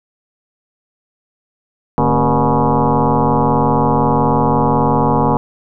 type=tone with frequency modulation; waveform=sine; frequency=349.2 Hz; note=F4; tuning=in tune; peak=-10 dBFS; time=1.98-5.37 s; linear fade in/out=0 ms; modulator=124 Hz; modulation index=5.6; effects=none